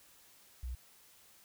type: tone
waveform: sine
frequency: 61.74 Hz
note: B1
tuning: in tune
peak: -37 dBFS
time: 0.63-0.75 s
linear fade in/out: 5 ms
effects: white hiss -62 dBFS RMS until 1.44 s